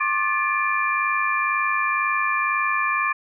sine tone cluster, 1077 / 1179 / 1743 / 2380 Hz, C6 / D6 / A6 / D7, +50 / +6 / -17 / +22 cents, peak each -25 dBFS, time 0-3.13 s, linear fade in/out 10 ms, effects none

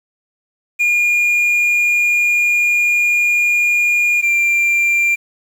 triangle tone pair in turn, 2424 / 2375 Hz, D#7 / D7, -46 / +19 cents, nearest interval unison, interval 35 cents, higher first, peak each -10 dBFS, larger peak neither, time 0.79-4.22 / 4.22-5.16 s, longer first, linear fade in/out 20 ms, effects 7-bit

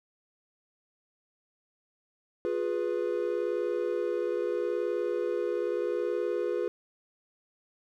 triangle chord, F diminished, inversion none, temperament equal with one note detuned, 354.5 / 415.3 / 493.9 Hz, F4 / Ab4 / Cb5, +26 / 0 / 0 cents, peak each -30 dBFS, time 2.45-6.68 s, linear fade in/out 0 ms, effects none

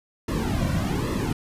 brown noise with flanger, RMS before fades -25 dBFS, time 0.28-1.33 s, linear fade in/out 5 ms, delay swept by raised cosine 1.3 to 2.4 ms, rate 1.2 Hz, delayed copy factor -0.95, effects resampled to 32000 Hz

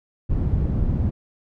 white low-pass noise, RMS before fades -21 dBFS, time 0.29-1.11 s, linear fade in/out 20 ms, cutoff 110 Hz, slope 12 dB/octave, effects none

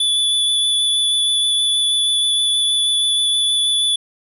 square tone with vibrato, 3460 Hz, A7, 30 cents flat, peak -15 dBFS, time 0-3.96 s, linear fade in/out 5 ms, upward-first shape sine, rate 6.3 Hz, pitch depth 9 cents each way, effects resampled to 32000 Hz + 9-bit

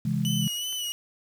sine chord, C augmented, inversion none, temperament equal with one note detuned, 133.41 / 164.81 / 207.7 Hz, C3 / E3 / G#3, +34 / 0 / 0 cents, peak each -28 dBFS, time 0.05-0.48 s, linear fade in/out 5 ms
sawtooth tone with vibrato, 2960 Hz, F#7, in tune, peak -26 dBFS, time 0.25-0.92 s, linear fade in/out 0 ms, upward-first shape sine, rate 2.7 Hz, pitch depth 45 cents each way
clicks, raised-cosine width 0.2 ms, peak -29 dBFS, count 2, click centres 0.478 / 0.727 s
effects 8-bit

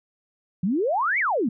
sine exponential two-way sweep, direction up then down, 167.7 to 2336 to 202.9 Hz, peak -20 dBFS, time 0.63-1.49 s, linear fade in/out 5 ms, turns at 1.19 s, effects none

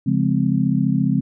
sine chord, Db major seventh, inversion none, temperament just, 138.59 / 173.24 / 207.9 / 259.9 Hz, Db3 / F3 / Ab3 / C4, 0 / -14 / +2 / -11 cents, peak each -21 dBFS, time 0.06-1.21 s, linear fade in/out 10 ms, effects none

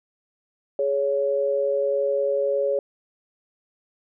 sine tone pair together, 417.4 / 559 Hz, G#4 / C#5, +9 / +14 cents, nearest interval perfect fourth, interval 505 cents, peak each -25 / -21 dBFS, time 0.79-2.79 s, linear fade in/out 2 ms, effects none

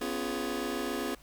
sawtooth chord, C# dominant seventh, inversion third, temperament just, 249.5 / 277.2 / 346.5 / 415.8 Hz, B3 / C#4 / E#4 / G#4, +18 / 0 / -14 / +2 cents, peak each -33 dBFS, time 0.01-1.15 s, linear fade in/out 5 ms, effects added 50 Hz sine -54 dBFS peak until 1.22 s + pink hiss -58 dBFS RMS until 1.22 s

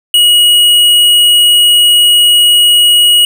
sine tone with hard clipping, 2902 Hz, F#7, 34 cents flat, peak -5 dBFS, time 0.14-3.25 s, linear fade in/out 2 ms, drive 11 dB, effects none

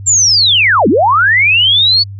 sine linear two-way sweep, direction down then up, 7459 to 184.2 to 4515 Hz, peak -6 dBFS, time 0.06-2.04 s, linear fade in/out 20 ms, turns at 0.88 s, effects added 99 Hz sine -24 dBFS peak until 2.19 s

